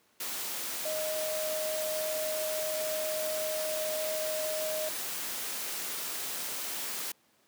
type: tone in noise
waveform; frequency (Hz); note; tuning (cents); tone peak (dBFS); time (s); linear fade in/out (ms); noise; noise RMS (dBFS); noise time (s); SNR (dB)
sine; 622.3; D#5; 0; -32; 0.85-4.89; 5; white; -36; 0.2-7.12; +1
effects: pink hiss -67 dBFS RMS until 7.47 s + high-pass 200 Hz 12 dB/octave